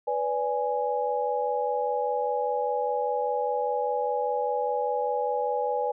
sine chord, G# diminished, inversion first, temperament equal with one note detuned, 493.9 / 578.9 / 830.6 Hz, B4 / D5 / G#5, 0 / -25 / 0 cents, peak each -28 / -31 / -28 dBFS, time 0.07-5.92 s, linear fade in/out 10 ms, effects none

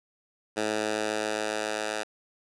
10% pulse tone with high-pass filter sweep, 107.4 Hz, A2, 41 cents flat, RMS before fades -30 dBFS, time 0.56-2.04 s, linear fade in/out 20 ms, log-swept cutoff 330 to 660 Hz, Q 0.77, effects resampled to 22050 Hz + 9-bit

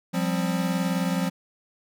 square chord, F suspended second, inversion none, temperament equal with one note detuned, 176.95 / 196 / 261.6 Hz, F3 / G3 / C4, +23 / 0 / 0 cents, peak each -26 / -30 / -31 dBFS, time 0.13-1.3 s, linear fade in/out 20 ms, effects none

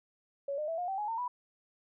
sine tone with pitch steps, 559 / 606.1 / 657.1 / 712.5 / 772.5 / 837.6 / 908.1 / 984.6 Hz, C#5 / D#5 / E5 / F5 / G5 / G#5 / A#5 / B5, +14 / -46 / -6 / +34 / -26 / +15 / -46 / -6 cents, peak -32 dBFS, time 0.48-1.28 s, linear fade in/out 5 ms, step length 100 ms, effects none

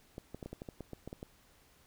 clicks, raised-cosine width 2 ms, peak -29 dBFS, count 12, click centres 0.181 / 0.346 / 0.428 / 0.46 / 0.53 / 0.619 / 0.688 / 0.807 / 0.933 / 1.076 / 1.129 / 1.229 s, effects pink hiss -65 dBFS RMS until 1.86 s

